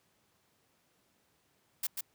blue noise with echo, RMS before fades -33 dBFS, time 1.83-1.87 s, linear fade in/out 5 ms, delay 140 ms, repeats 1, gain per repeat -4 dB, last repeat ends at 2.01 s, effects pink hiss -72 dBFS RMS until 2.14 s + high-pass 100 Hz 12 dB/octave

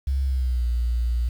sine tone with pitch glide, 67.3 to 59.27 Hz, C2 to A#1, +49 to +29 cents, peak -20 dBFS, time 0.07-1.29 s, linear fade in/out 5 ms, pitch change -220 cents, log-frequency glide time 0.24-0.67 s, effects 8-bit

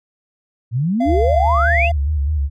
sine exponential sweep, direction up, 108.8 to 2916 Hz, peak -15 dBFS, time 0.71-1.9 s, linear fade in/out 50 ms
triangle tone, 685 Hz, F5, 34 cents flat, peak -16 dBFS, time 1-1.92 s, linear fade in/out 10 ms
sine tone with vibrato, 73.42 Hz, D2, in tune, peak -15 dBFS, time 1.05-2.5 s, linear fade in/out 50 ms, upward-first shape square, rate 4.9 Hz, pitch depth 79 cents each way
effects none

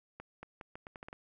accelerating click train, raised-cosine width 0.5 ms, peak -30 dBFS, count 9, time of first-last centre 0.2-1.129 s, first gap 230 ms, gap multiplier 0.79, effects none

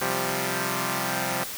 5% pulse chord, C suspended fourth, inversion none, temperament equal, 130.81 / 174.61 / 196 Hz, C3 / F3 / G3, 0 / 0 / 0 cents, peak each -19 dBFS, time 0.01-1.44 s, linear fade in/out 5 ms, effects white hiss -35 dBFS RMS until 1.57 s

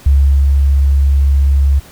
sine tone with ADSR envelope, 69.3 Hz, C#2, in tune, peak -5 dBFS, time 0.06-1.8 s, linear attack 5 ms, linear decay 400 ms, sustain -2 dB, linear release 17 ms, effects pink hiss -40 dBFS RMS until 1.91 s

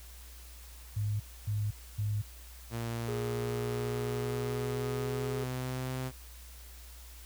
sine tone bursts, 104.6 Hz, G#2, 13 cents sharp, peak -29 dBFS, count 3, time 0.96-2.22 s, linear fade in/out 10 ms, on 240 ms, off 270 ms
sawtooth tone with pitch glide, 116.5 to 129.26 Hz, A#2 to C3, -1 to -21 cents, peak -30 dBFS, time 2.7-6.12 s, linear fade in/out 50 ms, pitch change +180 cents, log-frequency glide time 3.07-5.97 s
triangle tone, 415.3 Hz, G#4, in tune, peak -33 dBFS, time 3.08-5.44 s, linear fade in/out 5 ms
effects added 60 Hz sine -48 dBFS peak until 7.25 s + white hiss -54 dBFS RMS until 7.25 s

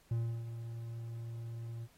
triangle tone with ADSR envelope, 115.8 Hz, A#2, 11 cents flat, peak -28 dBFS, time 0.11-1.88 s, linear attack 4 ms, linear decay 320 ms, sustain -10 dB, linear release 47 ms, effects pink hiss -67 dBFS RMS until 1.97 s + AAC 48 kbps

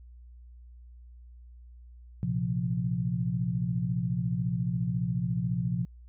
sine chord, Bb suspended second, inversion none, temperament equal, 116.54 / 130.81 / 174.61 Hz, Bb2 / C3 / F3, 0 / 0 / 0 cents, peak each -32 / -31 / -30 dBFS, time 2.23-5.85 s, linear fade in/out 0 ms, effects added 60 Hz sine -47 dBFS peak until 6.08 s

